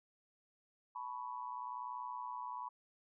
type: tone with amplitude modulation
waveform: sine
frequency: 987.8 Hz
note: B5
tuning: in tune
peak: -37 dBFS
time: 0.95-2.69 s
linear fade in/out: 10 ms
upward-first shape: sine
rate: 121 Hz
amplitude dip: 90%
effects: none